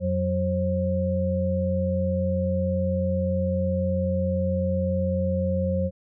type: tone cluster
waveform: sine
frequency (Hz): 88.1 / 184.4 / 535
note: F2 / F#3 / C5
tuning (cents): +16 / -6 / +38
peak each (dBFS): -26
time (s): 0-5.91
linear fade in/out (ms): 50
effects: none